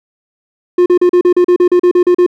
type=tone bursts; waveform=triangle; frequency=356.4 Hz; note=F4; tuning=35 cents sharp; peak=-3 dBFS; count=13; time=0.78-2.264 s; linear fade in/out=5 ms; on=80 ms; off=37 ms; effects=none